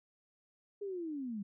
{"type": "linear sweep", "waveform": "sine", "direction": "down", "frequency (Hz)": [415.3, 191.4], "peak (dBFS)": -37, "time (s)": [0.81, 1.43], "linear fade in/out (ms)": 10, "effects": []}